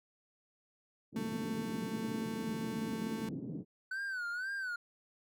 pink band-pass noise, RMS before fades -41 dBFS, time 1.12-3.65 s, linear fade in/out 50 ms, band 160 to 320 Hz, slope 24 dB/octave
35% pulse tone, 222.6 Hz, A3, 20 cents sharp, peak -36 dBFS, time 1.16-3.29 s, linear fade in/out 2 ms
triangle tone with vibrato, 1500 Hz, F#6, 23 cents sharp, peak -34 dBFS, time 3.91-4.76 s, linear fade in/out 5 ms, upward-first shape sine, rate 2 Hz, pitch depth 120 cents each way
effects none

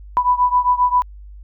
sine beating tone pair, 987.8 / 995.3 Hz, B5 / B5, 0 / +13 cents, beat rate 7.5 Hz, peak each -15 / -17 dBFS, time 0.17-1.02 s, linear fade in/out 0 ms, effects added 50 Hz sine -35 dBFS peak until 1.43 s

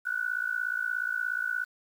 sine tone with amplitude modulation, 1480 Hz, F#6, in tune, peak -24 dBFS, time 0.05-1.65 s, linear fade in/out 20 ms, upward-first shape sine, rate 56.9 Hz, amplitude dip 90%, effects 9-bit

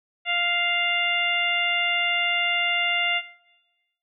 harmonic tone, 698.5 Hz, F5, in tune, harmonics 1 / 2 / 3 / 4 / 5, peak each -30 / -32 / -25 / -25 / -33 dBFS, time 0.25-3.22 s, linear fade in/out 50 ms, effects noise-tail reverb RT60 1.0 s tail -17 dB re dry

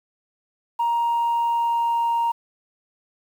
sine tone with pitch glide, 938 to 932.6 Hz, A#5 to A#5, +11 to +1 cents, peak -17 dBFS, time 0.79-2.32 s, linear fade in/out 10 ms, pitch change -10 cents, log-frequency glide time 0.98-2.12 s, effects tanh soft clip ceiling -16 dBFS + 8-bit

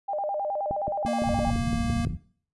sine tone with vibrato, 695 Hz, F5, 9 cents flat, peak -26 dBFS, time 0.08-1.51 s, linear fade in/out 10 ms, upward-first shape square, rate 9.5 Hz, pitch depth 240 cents each way
click train, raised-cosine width 3 ms, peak -20 dBFS, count 9, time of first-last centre 0.71-2.071 s, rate 5.88 Hz
square tone, 233.1 Hz, A#3, in tune, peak -28 dBFS, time 1.06-2.05 s, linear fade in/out 0 ms
white low-pass noise, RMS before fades -29 dBFS, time 1.24-2.18 s, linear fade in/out 50 ms, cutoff 160 Hz, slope 24 dB/octave
effects noise-tail reverb RT60 0.5 s tail -19 dB re dry + resampled to 24000 Hz

